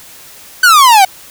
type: exponential sweep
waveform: 45% pulse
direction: down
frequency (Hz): 1532 to 739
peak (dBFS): -3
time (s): 0.63-1.05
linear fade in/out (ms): 5
effects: white hiss -36 dBFS RMS until 1.3 s